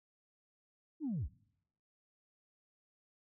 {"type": "linear sweep", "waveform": "sine", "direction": "down", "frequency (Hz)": [332.2, 34.65], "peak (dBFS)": -33, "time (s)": [1, 1.29], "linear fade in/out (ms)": 50, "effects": ["noise-tail reverb RT60 0.8 s tail -25 dB re dry", "tanh soft clip ceiling -31 dBFS"]}